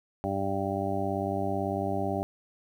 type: harmonic tone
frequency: 98 Hz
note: G2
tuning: in tune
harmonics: 1 / 2 / 3 / 4 / 6 / 7 / 8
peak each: -35 / -35 / -35 / -35 / -35 / -35 / -35 dBFS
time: 0.24-2.23 s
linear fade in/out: 0 ms
effects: 10-bit